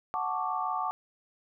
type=chord; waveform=sine; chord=D major seventh; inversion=first; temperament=equal; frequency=740 / 880 / 1108.7 / 1174.7 Hz; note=F#5 / A5 / C#6 / D6; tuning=0 / 0 / 0 / 0 cents; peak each=-34 / -34 / -36 / -33 dBFS; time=0.14-0.91 s; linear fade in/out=0 ms; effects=none